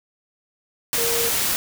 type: tone in noise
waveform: sine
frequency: 466.2 Hz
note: A#4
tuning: in tune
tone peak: -25 dBFS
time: 0.98-1.29 s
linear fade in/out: 0 ms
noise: white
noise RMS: -22 dBFS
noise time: 0.93-1.56 s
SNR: -6 dB
effects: none